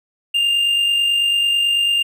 triangle tone with amplitude modulation, 2802 Hz, F7, 5 cents sharp, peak -11 dBFS, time 0.34-2.03 s, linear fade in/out 10 ms, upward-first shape sine, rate 49.1 Hz, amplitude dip 35%, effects none

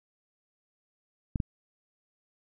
clicks, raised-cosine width 5 ms, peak -16 dBFS, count 2, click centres 1.358 / 1.402 s, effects none

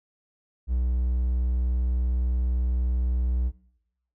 triangle tone, 61.74 Hz, B1, in tune, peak -20 dBFS, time 0.67-3.52 s, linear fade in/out 50 ms, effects noise-tail reverb RT60 0.8 s tail -19 dB re dry

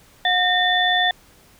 sine tone cluster, 726 / 1828 / 3500 Hz, F#5 / A#6 / A7, -33 / -34 / -10 cents, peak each -20 dBFS, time 0.25-1.11 s, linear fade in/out 2 ms, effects pink hiss -52 dBFS RMS until 1.59 s

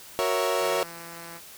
30% pulse chord, F# dominant seventh, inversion none, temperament equal, 370 / 466.2 / 554.4 / 659.3 Hz, F#4 / A#4 / C#5 / E5, 0 / 0 / 0 / 0 cents, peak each -28 / -26 / -25 / -27 dBFS, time 0.19-0.83 s, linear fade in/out 0 ms
5% pulse tone, 168.5 Hz, E3, 38 cents sharp, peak -29 dBFS, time 0.58-1.41 s, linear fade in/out 50 ms
effects white hiss -46 dBFS RMS until 1.57 s

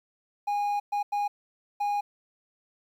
triangle tone bursts at uneven times, 820 Hz, G#5, 22 cents flat, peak -23 dBFS, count 4, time 0.47-0.8 / 0.92-1.03 / 1.12-1.28 / 1.8-2.01 s, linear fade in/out 10 ms, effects 10-bit

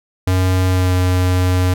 square tone with pitch glide, 92.5 to 91.23 Hz, F#2 to F#2, 0 to -24 cents, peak -13 dBFS, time 0.27-1.74 s, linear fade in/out 5 ms, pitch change -24 cents, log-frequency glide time 0.68-0.94 s, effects none

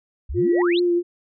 sine exponential sweep, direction up, 51.4 to 4497 Hz, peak -25 dBFS, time 0.29-0.8 s, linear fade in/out 10 ms
sine tone with vibrato, 349.8 Hz, F4, 3 cents sharp, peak -16 dBFS, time 0.34-1.03 s, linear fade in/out 50 ms, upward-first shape triangle, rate 4.6 Hz, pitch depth 26 cents each way
sine tone with exponential growth, 1935 Hz, B6, 36 cents flat, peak -24 dBFS, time 0.36-0.62 s, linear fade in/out 2 ms, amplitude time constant 55 ms
effects none

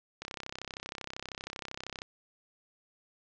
click train, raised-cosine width 0.2 ms, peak -21 dBFS, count 60, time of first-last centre 0.22-2.019 s, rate 32.8 Hz, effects low-pass 7000 Hz 12 dB/octave

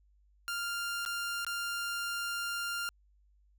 sawtooth tone with dropouts, 1396.9 Hz, F6, in tune, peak -30 dBFS, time 0.48-2.89 s, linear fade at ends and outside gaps 0 ms, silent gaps 1.051-1.061 / 1.448-1.466 s, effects added 50 Hz sine -63 dBFS peak until 3.58 s

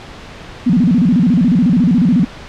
sine tone with vibrato, 207.7 Hz, G#3, in tune, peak -8 dBFS, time 0.66-2.25 s, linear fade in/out 10 ms, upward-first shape square, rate 14 Hz, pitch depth 290 cents each way, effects pink hiss -33 dBFS RMS until 2.48 s + low-pass 4000 Hz 12 dB/octave

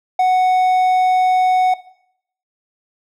triangle tone, 740 Hz, F#5, in tune, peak -9 dBFS, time 0.19-1.74 s, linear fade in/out 5 ms, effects noise-tail reverb RT60 0.7 s tail -17 dB re dry

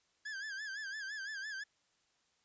45% pulse tone with vibrato, 1649 Hz, G#6, 13 cents flat, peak -40 dBFS, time 0.25-1.64 s, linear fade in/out 10 ms, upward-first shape sine, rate 5.9 Hz, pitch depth 110 cents each way, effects white hiss -75 dBFS RMS until 2.44 s + resampled to 16000 Hz

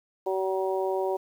harmonic tone, 189.9 Hz, F#3, 45 cents sharp, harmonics 2 / 3 / 4 / 5, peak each -27 / -31 / -33 / -35 dBFS, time 0.26-1.17 s, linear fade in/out 10 ms, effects 9-bit

